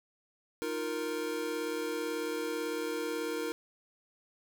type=chord; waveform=square; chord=Eb suspended second; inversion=none; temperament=equal; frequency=311.1 / 349.2 / 466.2 Hz; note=Eb4 / F4 / Bb4; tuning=0 / 0 / 0 cents; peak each=-39 / -40 / -36 dBFS; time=0.62-3.52 s; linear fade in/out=0 ms; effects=none